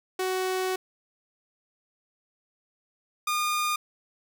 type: tone pair in turn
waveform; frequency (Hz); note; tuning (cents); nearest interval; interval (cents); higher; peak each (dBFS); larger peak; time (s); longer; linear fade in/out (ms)
sawtooth; 373.2 / 1216.7; F#4 / D#6; +15 / -39; octave + minor sixth; 2046; second; -22 / -21; second; 0.19-0.76 / 3.27-3.76; first; 5
effects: none